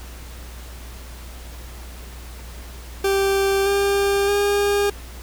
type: tone with pitch steps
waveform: 40% pulse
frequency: 392 / 398.9 / 405.8 Hz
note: G4 / G4 / G#4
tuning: 0 / +30 / -40 cents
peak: -16 dBFS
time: 3.04-4.9 s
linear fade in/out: 5 ms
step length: 620 ms
effects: added 60 Hz sine -35 dBFS peak until 5.22 s + pink hiss -42 dBFS RMS until 5.22 s